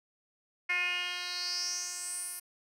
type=tone with band-pass filter sweep; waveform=10% pulse; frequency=356.7 Hz; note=F4; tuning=37 cents sharp; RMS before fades=-35 dBFS; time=0.69-2.4 s; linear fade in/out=10 ms; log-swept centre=2200 to 11000 Hz; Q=5.9; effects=none